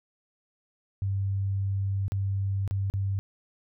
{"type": "tone with dropouts", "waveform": "sine", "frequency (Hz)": 98, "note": "G2", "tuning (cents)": 0, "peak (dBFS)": -25, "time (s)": [1.02, 3.19], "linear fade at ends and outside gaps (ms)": 0, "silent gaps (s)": [[2.081, 2.12], [2.677, 2.71], [2.9, 2.938]], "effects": []}